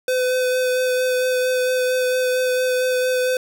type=tone with vibrato; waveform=square; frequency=507 Hz; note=B4; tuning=45 cents sharp; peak=-18 dBFS; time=0.08-3.37 s; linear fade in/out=2 ms; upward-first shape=sine; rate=4.4 Hz; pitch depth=13 cents each way; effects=none